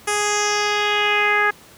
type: tone with low-pass filter sweep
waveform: 10% pulse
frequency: 415.3 Hz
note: G#4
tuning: in tune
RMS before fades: -19 dBFS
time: 0.07-1.51 s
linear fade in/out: 10 ms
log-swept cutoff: 9600 to 1700 Hz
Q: 2.9
effects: pink hiss -46 dBFS RMS until 1.77 s + high-pass 80 Hz 12 dB/octave